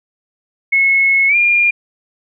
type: tone with pitch glide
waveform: sine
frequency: 2184 to 2409 Hz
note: C#7 to D7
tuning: -26 to +43 cents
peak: -9 dBFS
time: 0.72-1.71 s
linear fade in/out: 10 ms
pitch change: +169 cents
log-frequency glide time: 1.28-1.36 s
effects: none